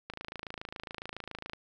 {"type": "click train", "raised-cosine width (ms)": 0.3, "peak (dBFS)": -23, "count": 40, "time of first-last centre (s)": [0.1, 1.534], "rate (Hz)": 27.2, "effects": []}